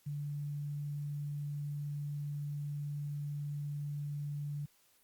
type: tone with quantisation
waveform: sine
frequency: 145.5 Hz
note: D3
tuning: 16 cents flat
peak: -36 dBFS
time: 0.06-4.66 s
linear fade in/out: 10 ms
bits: 11
effects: white hiss -69 dBFS RMS until 5.03 s + Opus 48 kbps